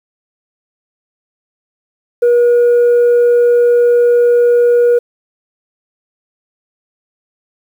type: tone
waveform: sine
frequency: 480.1 Hz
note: B4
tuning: 49 cents flat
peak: -4 dBFS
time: 2.22-4.99 s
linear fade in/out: 10 ms
effects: tanh soft clip ceiling -5 dBFS + 7-bit